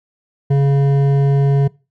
triangle tone with hard clipping, 139.4 Hz, C#3, 10 cents sharp, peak -12 dBFS, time 0.5-1.68 s, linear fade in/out 10 ms, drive 13 dB, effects noise-tail reverb RT60 0.3 s tail -23 dB re dry

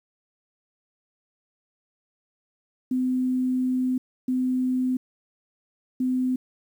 sine tone bursts at uneven times, 255.1 Hz, C4, 44 cents flat, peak -21 dBFS, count 3, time 2.91-3.98 / 4.28-4.97 / 6-6.36 s, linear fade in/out 5 ms, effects 9-bit

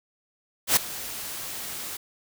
white noise with ADSR envelope, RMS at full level -17 dBFS, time 0.67-1.97 s, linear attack 96 ms, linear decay 7 ms, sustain -18 dB, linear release 6 ms, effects none

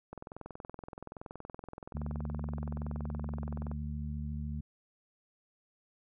click train, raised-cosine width 1 ms, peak -29 dBFS, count 77, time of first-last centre 0.13-3.715 s, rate 21.2 Hz
harmonic tone, 74 Hz, D2, 14 cents sharp, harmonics 1 / 2 / 3, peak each -37 / -40 / -42 dBFS, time 1.94-4.61 s, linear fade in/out 10 ms
effects none

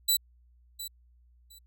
15% pulse tone with echo, 3967 Hz, B7, 7 cents sharp, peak -15 dBFS, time 0.08-0.17 s, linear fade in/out 10 ms, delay 710 ms, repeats 2, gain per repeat -14 dB, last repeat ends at 1.59 s, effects added 60 Hz sine -58 dBFS peak until 1.66 s

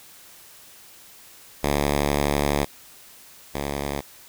5% pulse tone pair in turn, 72 / 71.01 Hz, D2 / C#2, -34 / +42 cents, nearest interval unison, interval 24 cents, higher first, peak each -9 / -15 dBFS, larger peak first, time 1.63-2.65 / 3.54-4.01 s, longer first, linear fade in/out 10 ms, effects white hiss -48 dBFS RMS until 4.28 s

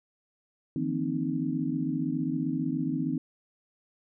sine tone cluster, 155.1 / 170.2 / 231.2 / 261.1 / 307.9 Hz, D#3 / F3 / A#3 / C4 / D#4, -5 / -44 / -14 / -3 / -18 cents, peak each -34 / -36 / -37 / -30 / -33 dBFS, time 0.76-3.18 s, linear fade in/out 2 ms, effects none

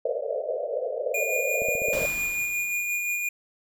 pink band-pass noise, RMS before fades -29 dBFS, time 0.05-2.06 s, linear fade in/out 5 ms, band 450 to 650 Hz, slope 96 dB/octave
square tone with tremolo, 2431 Hz, D#7, 41 cents flat, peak -25 dBFS, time 1.14-3.29 s, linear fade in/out 5 ms, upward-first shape sine, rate 5.7 Hz, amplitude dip 30%
click train, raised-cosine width 3 ms, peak -27 dBFS, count 7, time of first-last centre 1.62-2.017 s, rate 15.1 Hz
pink noise with exponential decay, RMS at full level -33 dBFS, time 1.93-3.22 s, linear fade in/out 0 ms, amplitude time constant 280 ms
effects none

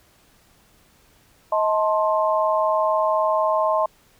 sine chord, A diminished, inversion second, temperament just, 633.6 / 880 / 1056 Hz, Eb5 / A5 / C6, +31 / 0 / +16 cents, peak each -20 / -24 / -22 dBFS, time 1.52-3.86 s, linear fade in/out 5 ms, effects pink hiss -57 dBFS RMS until 4.19 s

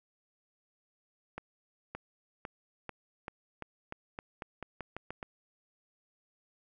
accelerating click train, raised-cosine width 0.5 ms, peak -24 dBFS, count 14, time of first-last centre 1.38-5.228 s, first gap 570 ms, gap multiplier 0.88, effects none

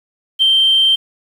sine tone with ADSR envelope, 3136 Hz, G7, in tune, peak -6 dBFS, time 0.39-0.96 s, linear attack 33 ms, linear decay 4 ms, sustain -2 dB, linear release 14 ms, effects tanh soft clip ceiling -4 dBFS + 7-bit

